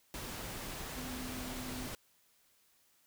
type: tone in noise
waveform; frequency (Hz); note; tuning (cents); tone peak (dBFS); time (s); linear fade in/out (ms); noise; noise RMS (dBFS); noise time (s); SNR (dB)
sine; 252.7; B3; +40; -43; 0.97-1.87; 0; pink; -43; 0.14-1.95; -3
effects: white hiss -70 dBFS RMS until 3.06 s